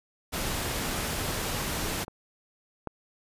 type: noise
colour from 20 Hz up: pink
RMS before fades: -31 dBFS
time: 0.32-2.05 s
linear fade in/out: 20 ms
type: clicks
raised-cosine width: 1 ms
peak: -26 / -19 dBFS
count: 2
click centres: 2.081 / 2.873 s
effects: resampled to 32000 Hz